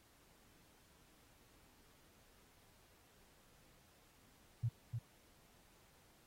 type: tone with echo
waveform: sine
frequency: 116.54 Hz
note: A#2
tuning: in tune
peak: -33 dBFS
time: 4.63-4.69 s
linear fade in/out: 10 ms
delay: 300 ms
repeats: 1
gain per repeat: -5 dB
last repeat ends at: 4.99 s
effects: pink hiss -69 dBFS RMS until 6.26 s + AAC 48 kbps